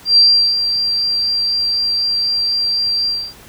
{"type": "tone with ADSR envelope", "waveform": "sine", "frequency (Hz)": 4726, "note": "D8", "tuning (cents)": 10, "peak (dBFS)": -5, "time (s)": [0.05, 3.34], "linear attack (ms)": 120, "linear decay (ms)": 380, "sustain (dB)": -9, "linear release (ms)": 270, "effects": ["pink hiss -41 dBFS RMS until 3.48 s"]}